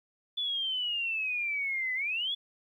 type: exponential two-way sweep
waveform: sine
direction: down then up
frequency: 3476 to 1997 to 3476 Hz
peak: -29 dBFS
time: 0.37-2.35 s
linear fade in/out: 10 ms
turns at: 1.94 s
effects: 11-bit